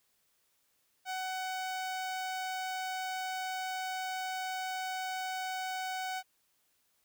sawtooth tone with notch filter, 749 Hz, F#5, 21 cents sharp, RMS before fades -37 dBFS, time 1.05-6.23 s, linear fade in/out 50 ms, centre 11000 Hz, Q 1.6, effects white hiss -74 dBFS RMS until 7.04 s

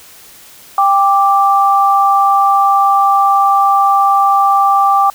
sine tone pair together, 792.4 / 1174 Hz, G5 / D6, +18 / -1 cents, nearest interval perfect fifth, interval 681 cents, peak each -10 dBFS, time 0.78-5.1 s, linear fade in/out 2 ms, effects white hiss -39 dBFS RMS until 5.14 s

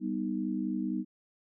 sine chord, G augmented, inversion none, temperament equal, 196 / 246.9 / 311.1 Hz, G3 / B3 / D#4, 0 / 0 / 0 cents, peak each -34 dBFS, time 0-1.05 s, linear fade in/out 50 ms, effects none

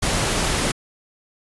pink noise, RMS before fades -21 dBFS, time 0.02-0.72 s, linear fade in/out 10 ms, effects resampled to 24000 Hz

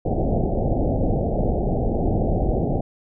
pink low-pass noise, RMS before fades -21 dBFS, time 0.05-2.81 s, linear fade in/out 5 ms, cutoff 780 Hz, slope 96 dB/octave, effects none

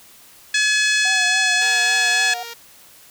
harmonic tone, 850 Hz, G#5, 40 cents sharp, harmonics 2 / 3 / 4 / 5 / 6 / 7 / 8 / 9 / 10, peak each -18 / -22 / -24 / -26 / -28 / -29 / -30 / -31 / -32 dBFS, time 0.54-2.34 s, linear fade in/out 5 ms
sine tone with vibrato, 740 Hz, F#5, in tune, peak -27 dBFS, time 1.05-2.43 s, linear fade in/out 2 ms, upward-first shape triangle, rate 3.6 Hz, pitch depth 58 cents each way
5% pulse tone, 467.2 Hz, A#4, 4 cents sharp, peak -20 dBFS, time 1.61-2.54 s, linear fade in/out 10 ms
effects white hiss -47 dBFS RMS until 3.1 s

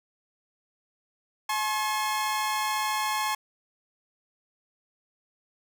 sawtooth tone pair together, 854 / 1076 Hz, G#5 / C6, +48 / +48 cents, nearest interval major third, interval 400 cents, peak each -25 dBFS, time 1.49-3.35 s, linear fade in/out 5 ms, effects none

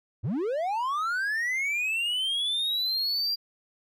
triangle linear sweep, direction up, 82.41 to 4795 Hz, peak -24 dBFS, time 0.23-3.36 s, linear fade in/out 20 ms, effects none

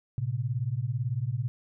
sine beating tone pair, 113.2 / 131.2 Hz, A2 / C3, +50 / +5 cents, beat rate 18 Hz, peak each -30 dBFS, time 0.18-1.48 s, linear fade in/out 0 ms, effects none

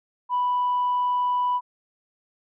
sine tone, 987.8 Hz, B5, in tune, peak -19 dBFS, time 0.29-1.61 s, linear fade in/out 50 ms, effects tanh soft clip ceiling -17 dBFS

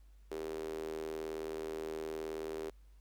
sawtooth tone with high-pass filter, 79 Hz, D#2, 27 cents sharp, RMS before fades -41 dBFS, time 0.31-2.7 s, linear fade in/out 5 ms, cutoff 390 Hz, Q 6.1, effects added 50 Hz sine -56 dBFS peak until 3 s + pink hiss -75 dBFS RMS until 3 s

